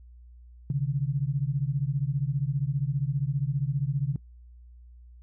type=beating tone pair; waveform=sine; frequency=133.5 / 148.5 Hz; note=C3 / D3; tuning=+35 / +20 cents; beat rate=15 Hz; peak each=-27 / -28 dBFS; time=0.7-4.16 s; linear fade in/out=2 ms; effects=noise-tail reverb RT60 0.1 s tail -21 dB re dry + added 60 Hz sine -47 dBFS peak until 5.22 s